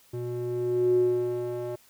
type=tone with band-pass filter sweep; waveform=square; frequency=121.3 Hz; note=B2; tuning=31 cents flat; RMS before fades=-27 dBFS; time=0.13-1.76 s; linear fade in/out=10 ms; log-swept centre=270 to 490 Hz; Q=8.9; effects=white hiss -59 dBFS RMS until 1.89 s